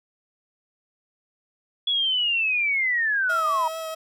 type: linear sweep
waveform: sine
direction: down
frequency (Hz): 3400 to 930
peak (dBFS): -20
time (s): 1.87-3.68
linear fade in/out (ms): 5
type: tone with vibrato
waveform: 30% pulse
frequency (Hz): 644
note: E5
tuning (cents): -41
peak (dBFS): -27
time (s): 3.29-3.95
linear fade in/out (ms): 10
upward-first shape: triangle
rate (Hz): 4.6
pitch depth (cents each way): 19
effects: none